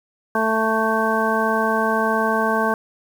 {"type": "harmonic tone", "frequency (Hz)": 221.5, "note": "A3", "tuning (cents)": 12, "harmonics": [1, 2, 3, 4, 5, 7], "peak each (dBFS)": [-24, -24, -24, -24, -24, -24], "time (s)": [0.35, 2.74], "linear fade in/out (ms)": 2, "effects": ["7-bit"]}